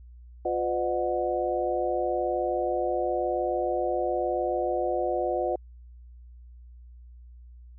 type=tone cluster; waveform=sine; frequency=353.8 / 507 / 606 / 733 Hz; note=F4 / B4 / D#5 / F#5; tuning=+23 / +45 / -46 / -16 cents; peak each=-30 dBFS; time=0.45-5.56 s; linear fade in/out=5 ms; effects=added 60 Hz sine -45 dBFS peak until 7.78 s